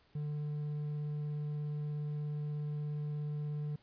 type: tone with hard clipping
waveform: sine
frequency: 148.6 Hz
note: D3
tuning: 21 cents sharp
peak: -36 dBFS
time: 0.15-3.76 s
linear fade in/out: 5 ms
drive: 3 dB
effects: pink hiss -68 dBFS RMS until 3.82 s + resampled to 11025 Hz